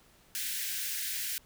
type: high-pass noise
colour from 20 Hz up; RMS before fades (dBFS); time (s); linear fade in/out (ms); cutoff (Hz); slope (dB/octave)
white; -35; 0.35-1.38; 0; 1500; 96
effects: pink hiss -62 dBFS RMS until 1.45 s